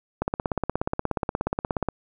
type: click train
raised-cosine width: 1 ms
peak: -10 dBFS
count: 29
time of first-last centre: 0.22-1.887 s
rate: 16.8 Hz
effects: none